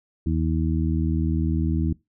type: harmonic tone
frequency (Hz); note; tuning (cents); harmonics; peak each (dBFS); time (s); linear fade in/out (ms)
80; D#2; +49; 1 / 2 / 3 / 4; -23 / -26 / -28 / -29; 0.26-1.93; 5
effects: noise-tail reverb RT60 0.2 s tail -21 dB re dry